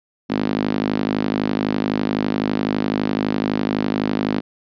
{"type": "tone with high-pass filter", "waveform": "sawtooth", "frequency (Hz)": 51.91, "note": "G#1", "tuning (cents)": 0, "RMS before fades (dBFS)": -21, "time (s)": [0.29, 4.41], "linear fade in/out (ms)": 20, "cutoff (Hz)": 240, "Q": 3, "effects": ["resampled to 11025 Hz"]}